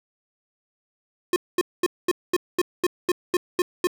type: tone bursts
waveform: square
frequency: 358 Hz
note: F4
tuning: 43 cents sharp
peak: -18 dBFS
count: 11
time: 1.33-3.871 s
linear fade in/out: 2 ms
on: 31 ms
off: 220 ms
effects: none